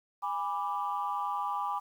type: chord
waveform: sine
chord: G# diminished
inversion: none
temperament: equal with one note detuned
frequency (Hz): 818.2 / 987.8 / 1174.7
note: G#5 / B5 / D6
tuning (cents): -26 / 0 / 0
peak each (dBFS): -34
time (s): 0.22-1.8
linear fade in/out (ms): 20
effects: tanh soft clip ceiling -22 dBFS + 10-bit